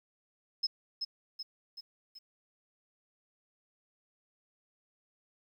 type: tone with echo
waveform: sine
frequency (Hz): 5170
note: E8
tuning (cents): -34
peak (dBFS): -27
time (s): 0.63-0.67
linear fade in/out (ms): 10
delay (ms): 380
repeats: 4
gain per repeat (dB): -5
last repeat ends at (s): 2.19
effects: 11-bit